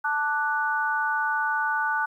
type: chord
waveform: sine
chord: D major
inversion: second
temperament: equal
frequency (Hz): 880 / 1174.7 / 1480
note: A5 / D6 / F#6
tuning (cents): 0 / 0 / 0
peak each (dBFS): -27 / -31 / -25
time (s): 0.04-2.06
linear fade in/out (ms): 10
effects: 10-bit